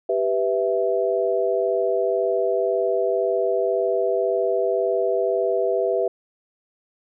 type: chord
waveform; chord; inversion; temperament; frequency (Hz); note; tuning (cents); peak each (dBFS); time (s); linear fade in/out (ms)
sine; E minor; first; equal; 392 / 493.9 / 659.3; G4 / B4 / E5; 0 / 0 / 0; -23; 0.09-6.08; 5
effects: none